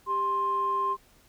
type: tone pair together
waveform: sine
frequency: 394.8 / 1052.6 Hz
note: G4 / C6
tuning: +12 / +10 cents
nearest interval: octave + perfect fourth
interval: 1698 cents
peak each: -34 / -24 dBFS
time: 0.06-0.97 s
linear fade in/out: 50 ms
effects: tanh soft clip ceiling -18 dBFS + pink hiss -60 dBFS RMS until 1.28 s